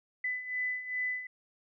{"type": "beating tone pair", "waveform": "sine", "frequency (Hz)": [2000, 2002.5], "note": ["B6", "B6"], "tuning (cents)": [21, 23], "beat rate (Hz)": 2.5, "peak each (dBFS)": [-38, -33], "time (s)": [0.24, 1.27], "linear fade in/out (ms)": 5, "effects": []}